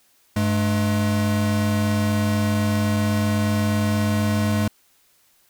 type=tone pair together; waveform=square; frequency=100 / 211.9 Hz; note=G2 / G#3; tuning=+35 / +35 cents; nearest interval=octave + minor second; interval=1300 cents; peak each=-22 dBFS; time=0.36-4.68 s; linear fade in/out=5 ms; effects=white hiss -60 dBFS RMS until 5.49 s